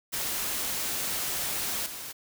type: noise with level steps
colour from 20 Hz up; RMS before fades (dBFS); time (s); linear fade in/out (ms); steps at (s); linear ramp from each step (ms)
white; -31 / -39; 0.12-2.13; 20; 1.86; 2
effects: none